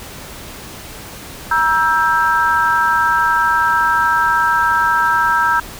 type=chord; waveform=sine; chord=E diminished; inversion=second; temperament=just; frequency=949.3 / 1318.5 / 1582.2 Hz; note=Bb5 / E6 / G6; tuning=+31 / 0 / +16 cents; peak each=-16 dBFS; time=1.51-5.6 s; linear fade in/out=5 ms; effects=pink hiss -33 dBFS RMS until 5.79 s